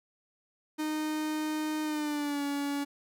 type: tone with pitch glide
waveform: 45% pulse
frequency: 308 to 284.1 Hz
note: D#4 to C#4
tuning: -17 to +43 cents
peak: -30 dBFS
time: 0.78-2.85 s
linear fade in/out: 20 ms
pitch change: -140 cents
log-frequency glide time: 1.83-2.43 s
effects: none

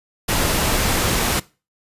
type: noise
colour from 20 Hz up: pink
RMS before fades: -19 dBFS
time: 0.28-1.4 s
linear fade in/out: 10 ms
effects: noise-tail reverb RT60 0.3 s tail -20 dB re dry + resampled to 32000 Hz

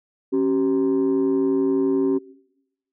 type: tone pair together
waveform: sine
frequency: 273.5 / 385.1 Hz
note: C#4 / G4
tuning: -23 / -31 cents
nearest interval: tritone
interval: 592 cents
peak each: -18 dBFS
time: 0.32-2.19 s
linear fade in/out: 20 ms
effects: noise-tail reverb RT60 0.9 s tail -22 dB re dry + tanh soft clip ceiling -14 dBFS

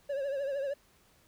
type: tone with vibrato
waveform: triangle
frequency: 554 Hz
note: C#5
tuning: 1 cent flat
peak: -29 dBFS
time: 0.09-0.74 s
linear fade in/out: 10 ms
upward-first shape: triangle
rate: 13 Hz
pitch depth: 85 cents each way
effects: pink hiss -65 dBFS RMS until 1.27 s

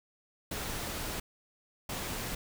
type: noise bursts at uneven times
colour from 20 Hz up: pink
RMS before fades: -37 dBFS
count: 2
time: 0.51-1.2 / 1.89-2.35 s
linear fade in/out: 5 ms
effects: none

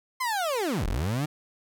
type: linear two-way sweep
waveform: 30% pulse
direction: down then up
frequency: 1056 to 30.08 to 156.8 Hz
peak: -23 dBFS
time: 0.2-1.26 s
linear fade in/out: 10 ms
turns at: 0.86 s
effects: none

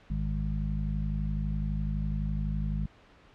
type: harmonic tone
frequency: 51.91 Hz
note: G#1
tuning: in tune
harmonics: 1 / 2 / 3 / 4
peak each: -30 / -40 / -33 / -37 dBFS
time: 0.1-2.86 s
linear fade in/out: 5 ms
effects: pink hiss -57 dBFS RMS until 3.34 s + low-pass 3000 Hz 12 dB/octave

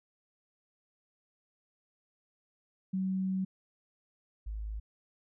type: tone pair in turn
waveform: sine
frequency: 189 / 53.04 Hz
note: F#3 / G#1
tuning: +37 / +37 cents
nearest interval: octave + minor seventh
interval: 2200 cents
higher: first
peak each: -29 / -35 dBFS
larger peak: first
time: 2.93-3.45 / 4.46-4.8 s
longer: first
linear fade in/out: 10 ms
effects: none

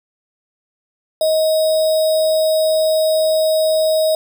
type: tone with sample-and-hold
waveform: sine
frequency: 631 Hz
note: D#5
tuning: 24 cents sharp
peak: -12 dBFS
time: 1.21-4.15 s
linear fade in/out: 2 ms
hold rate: 4410 Hz
effects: none

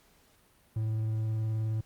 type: tone with vibrato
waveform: triangle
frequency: 109.9 Hz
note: A2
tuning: 2 cents flat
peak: -26 dBFS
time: 0.76-1.81 s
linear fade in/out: 5 ms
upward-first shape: square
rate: 19 Hz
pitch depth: 11 cents each way
effects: pink hiss -64 dBFS RMS until 1.85 s + Opus 48 kbps

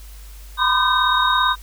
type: tone cluster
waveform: sine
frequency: 993 / 1031 / 1213 / 1540 / 3737 Hz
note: B5 / C6 / D#6 / G6 / A#7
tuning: +9 / -26 / -44 / -31 / +4 cents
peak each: -21 dBFS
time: 0.57-1.56 s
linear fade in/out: 50 ms
effects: added 50 Hz sine -36 dBFS peak until 1.62 s + white hiss -47 dBFS RMS until 1.62 s

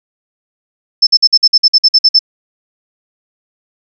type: tone bursts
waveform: sine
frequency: 5274 Hz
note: E8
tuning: in tune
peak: -3 dBFS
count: 12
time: 1.02-2.192 s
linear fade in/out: 10 ms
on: 50 ms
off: 52 ms
effects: none

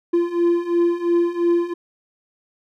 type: beating tone pair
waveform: triangle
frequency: 342.3 / 345.2 Hz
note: F4 / F4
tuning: -35 / -20 cents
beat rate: 2.9 Hz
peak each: -19 / -16 dBFS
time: 0.13-1.74 s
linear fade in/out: 10 ms
effects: none

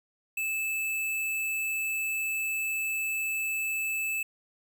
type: tone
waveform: square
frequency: 2622 Hz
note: E7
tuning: 10 cents flat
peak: -29 dBFS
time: 0.37-4.23 s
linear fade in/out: 5 ms
effects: 10-bit

